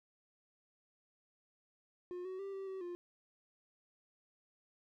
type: tone with pitch steps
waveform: triangle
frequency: 357.7 / 374.3 / 393 / 387.8 / 381.4 / 351.5 Hz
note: F4 / F#4 / G4 / G4 / G4 / F4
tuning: +41 / +20 / +4 / -19 / -47 / +11 cents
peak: -39 dBFS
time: 2.11-2.95 s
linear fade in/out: 0 ms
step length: 140 ms
effects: none